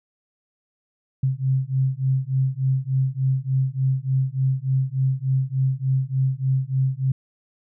sine beating tone pair, 130.81 / 134.21 Hz, C3 / C3, 0 / +44 cents, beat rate 3.4 Hz, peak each -22 dBFS, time 1.23-7.12 s, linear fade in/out 5 ms, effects none

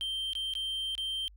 triangle tone with dropouts, 3140 Hz, G7, 2 cents sharp, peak -30 dBFS, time 0.01-1.28 s, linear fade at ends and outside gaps 0 ms, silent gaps 0.333-0.352 / 0.537-0.552 / 0.952-0.979 s, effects added 50 Hz sine -52 dBFS peak until 1.36 s

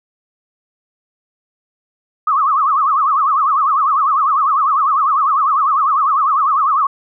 sine tone with vibrato, 1179 Hz, D6, 6 cents sharp, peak -11 dBFS, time 2.27-6.87 s, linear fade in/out 5 ms, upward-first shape triangle, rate 10 Hz, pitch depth 210 cents each way, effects none

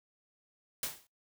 white noise with exponential decay, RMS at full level -32 dBFS, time 0.83-1.07 s, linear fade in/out 2 ms, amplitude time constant 52 ms, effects noise-tail reverb RT60 0.2 s tail -25 dB re dry

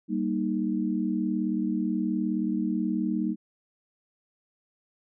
sine chord, Eb major, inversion first, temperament just, 194.45 / 233.3 / 311.1 Hz, G3 / Bb3 / Eb4, -14 / +2 / 0 cents, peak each -29 dBFS, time 0.08-3.36 s, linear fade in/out 50 ms, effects none

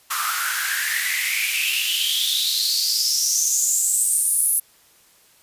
white noise with high-pass filter sweep, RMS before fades -21 dBFS, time 0.1-4.6 s, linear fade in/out 10 ms, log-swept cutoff 1200 to 11000 Hz, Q 8, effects white hiss -55 dBFS RMS until 5.42 s + resampled to 32000 Hz

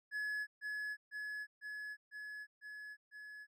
triangle tone with echo, 1699 Hz, G#6, 39 cents sharp, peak -35 dBFS, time 0.11-0.47 s, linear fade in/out 50 ms, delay 500 ms, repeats 6, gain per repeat -2 dB, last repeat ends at 3.47 s, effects none

